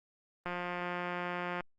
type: click train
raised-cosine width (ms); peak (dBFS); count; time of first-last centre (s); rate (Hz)
0.5; -22; 204; 0.46-1.607; 177
effects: Opus 32 kbps